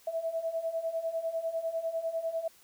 sine beating tone pair, 650 / 660 Hz, E5 / E5, -24 / +2 cents, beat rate 10 Hz, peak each -36 / -32 dBFS, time 0.07-2.48 s, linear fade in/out 5 ms, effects white hiss -60 dBFS RMS until 2.63 s

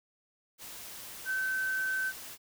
sine tone in noise, 1537 Hz, G6, 35 cents flat, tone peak -29 dBFS, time 1.25-2.13 s, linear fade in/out 50 ms, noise white, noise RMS -45 dBFS, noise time 0.58-2.38 s, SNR +13 dB, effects none

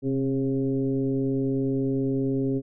sine tone with frequency modulation, 269 Hz, C4, 48 cents sharp, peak -22 dBFS, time 0.02-2.62 s, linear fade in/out 50 ms, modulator 137 Hz, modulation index 1.1, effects none

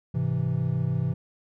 triangle chord, Ab augmented, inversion none, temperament equal, 103.83 / 130.81 / 164.81 Hz, Ab2 / C3 / E3, 0 / 0 / 0 cents, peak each -29 / -24 / -26 dBFS, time 0.14-1.14 s, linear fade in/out 10 ms, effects none

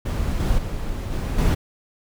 brown noise with level steps, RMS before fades -23 / -20 / -27 / -24 / -17 dBFS, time 0.05-1.55 s, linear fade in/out 10 ms, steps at 0.4 / 0.58 / 1.12 / 1.38 s, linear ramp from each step 5 ms, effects none

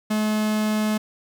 45% pulse tone, 214.3 Hz, A3, 45 cents flat, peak -20 dBFS, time 0.1-0.98 s, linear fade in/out 10 ms, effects none

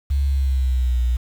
sine tone with pitch glide, 69.3 to 60.68 Hz, C#2 to B1, 0 to -30 cents, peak -16 dBFS, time 0.1-1.17 s, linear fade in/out 10 ms, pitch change -230 cents, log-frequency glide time 0.26-1.01 s, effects 7-bit

